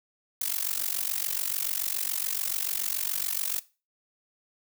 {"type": "noise with amplitude modulation", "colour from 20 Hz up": "blue", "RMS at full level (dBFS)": -26, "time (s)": [0.41, 3.6], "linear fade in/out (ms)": 5, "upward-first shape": "sine", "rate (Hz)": 47, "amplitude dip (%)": 95, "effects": ["noise-tail reverb RT60 0.3 s tail -18 dB re dry"]}